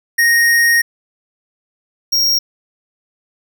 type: tone pair in turn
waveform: square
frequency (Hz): 1864.7 / 5588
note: A#6 / F8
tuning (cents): 0 / 0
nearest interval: octave + perfect fifth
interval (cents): 1900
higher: second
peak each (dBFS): -10 / -12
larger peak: first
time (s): 0.18-0.82 / 2.12-2.39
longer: first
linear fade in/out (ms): 10
effects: none